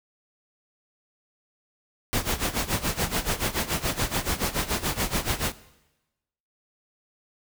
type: noise with tremolo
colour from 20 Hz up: pink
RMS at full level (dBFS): -24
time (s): 2.13-5.52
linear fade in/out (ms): 0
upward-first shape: sine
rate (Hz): 7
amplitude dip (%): 85
effects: noise-tail reverb RT60 1.0 s tail -18 dB re dry